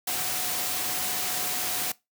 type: tone in noise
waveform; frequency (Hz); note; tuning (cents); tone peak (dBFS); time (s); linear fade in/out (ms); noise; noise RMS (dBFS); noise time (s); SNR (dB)
sine; 734; F#5; -14; -40; 0.07-1.92; 5; white; -29; 0.07-1.92; -14
effects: noise-tail reverb RT60 0.2 s tail -21 dB re dry + high-pass 100 Hz 12 dB/octave